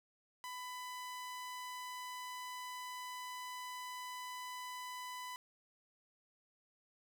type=tone; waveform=sawtooth; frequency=999 Hz; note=B5; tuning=20 cents sharp; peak=-40 dBFS; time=0.44-5.36 s; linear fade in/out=0 ms; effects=none

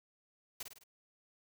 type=noise with echo; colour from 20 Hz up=white; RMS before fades=-42 dBFS; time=0.6-0.63 s; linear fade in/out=5 ms; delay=52 ms; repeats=4; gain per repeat=-5 dB; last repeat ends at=0.838 s; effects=none

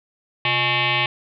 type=tone with frequency modulation; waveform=sine; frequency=130.3 Hz; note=C3; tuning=7 cents flat; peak=-17 dBFS; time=0.45-1.06 s; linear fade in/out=2 ms; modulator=485 Hz; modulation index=6.5; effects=none

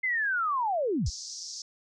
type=linear sweep; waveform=sine; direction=down; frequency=2093 to 30.88 Hz; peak=-25 dBFS; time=0.03-1.1 s; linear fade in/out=10 ms
type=band-pass noise; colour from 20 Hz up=pink; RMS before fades=-40 dBFS; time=1.06-1.62 s; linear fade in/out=2 ms; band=4900 to 6400 Hz; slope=48 dB/octave
effects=none

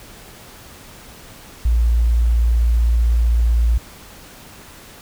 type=tone; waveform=sine; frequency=57.9 Hz; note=A#1; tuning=11 cents flat; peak=-12 dBFS; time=1.65-3.78 s; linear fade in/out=5 ms; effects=pink hiss -41 dBFS RMS until 5.01 s

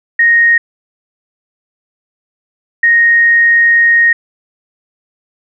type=tone pair in turn; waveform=sine; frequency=1864.7 / 1864.7 Hz; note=A#6 / A#6; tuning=0 / 0 cents; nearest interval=unison; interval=0 cents; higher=neither; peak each=-5 dBFS; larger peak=neither; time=0.19-0.58 / 2.83-4.13 s; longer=second; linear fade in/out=5 ms; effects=none

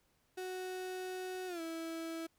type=tone with pitch glide; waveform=35% pulse; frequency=370 to 327.7 Hz; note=F#4 to E4; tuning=0 to -10 cents; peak=-38 dBFS; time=0.37-2.27 s; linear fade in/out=10 ms; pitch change=-210 cents; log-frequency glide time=1.47-1.61 s; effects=pink hiss -75 dBFS RMS until 2.38 s

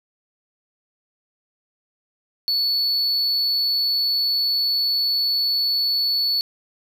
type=tone; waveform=triangle; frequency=4435 Hz; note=C#8; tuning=in tune; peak=-17 dBFS; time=2.48-6.41 s; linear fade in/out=0 ms; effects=none

